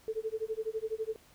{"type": "tone with tremolo", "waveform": "sine", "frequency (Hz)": 440.7, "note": "A4", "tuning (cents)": 3, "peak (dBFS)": -29, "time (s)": [0.08, 1.16], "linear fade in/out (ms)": 0, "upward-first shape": "sine", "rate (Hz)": 12, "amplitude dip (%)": 100, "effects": ["pink hiss -61 dBFS RMS until 1.34 s"]}